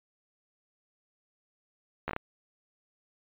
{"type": "slowing click train", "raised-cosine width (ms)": 0.5, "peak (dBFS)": -17, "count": 5, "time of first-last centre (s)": [2.08, 2.164], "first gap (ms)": 13, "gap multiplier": 1.33, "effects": ["resampled to 8000 Hz"]}